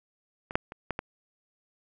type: clicks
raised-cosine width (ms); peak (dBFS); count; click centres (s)
0.5; -22 / -7 / -25 / -15 / -16; 5; 0.509 / 0.555 / 0.721 / 0.907 / 0.991
effects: none